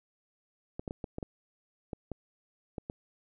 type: clicks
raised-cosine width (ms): 2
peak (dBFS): -23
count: 10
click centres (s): 0.795 / 0.878 / 0.909 / 1.042 / 1.184 / 1.228 / 1.932 / 2.117 / 2.782 / 2.899
effects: none